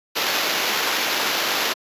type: noise with sample-and-hold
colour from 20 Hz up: white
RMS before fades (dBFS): -22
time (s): 0.15-1.74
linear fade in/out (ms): 20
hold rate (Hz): 8820
effects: high-pass 300 Hz 12 dB/octave + resampled to 32000 Hz